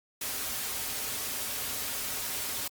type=noise with comb filter; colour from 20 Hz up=white; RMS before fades=-34 dBFS; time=0.21-2.68 s; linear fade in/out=5 ms; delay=5.9 ms; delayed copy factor=-0.55; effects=Opus 48 kbps